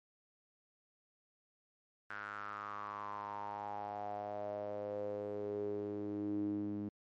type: tone with band-pass filter sweep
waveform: sawtooth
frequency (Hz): 103.1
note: G#2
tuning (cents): -12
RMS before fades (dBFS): -41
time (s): 2.1-6.89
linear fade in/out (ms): 5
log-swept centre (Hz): 1500 to 260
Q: 6.7
effects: MP3 48 kbps